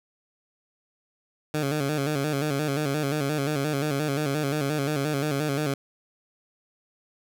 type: tone with vibrato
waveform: 15% pulse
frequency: 145.2 Hz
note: D3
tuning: 19 cents flat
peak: -18 dBFS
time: 1.54-5.74 s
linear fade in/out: 2 ms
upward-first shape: square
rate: 5.7 Hz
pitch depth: 84 cents each way
effects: none